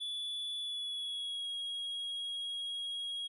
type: tone with pitch glide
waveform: triangle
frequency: 3444 to 3296 Hz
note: A7 to G#7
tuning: -38 to -14 cents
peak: -35 dBFS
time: 0-3.28 s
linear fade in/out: 20 ms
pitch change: -76 cents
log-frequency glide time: 0.59-1.5 s
effects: resampled to 32000 Hz